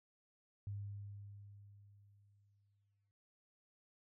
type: tone with exponential decay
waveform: sine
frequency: 101.2 Hz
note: G#2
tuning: 44 cents flat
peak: -40 dBFS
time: 0.67-3.11 s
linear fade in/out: 0 ms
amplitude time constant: 530 ms
effects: none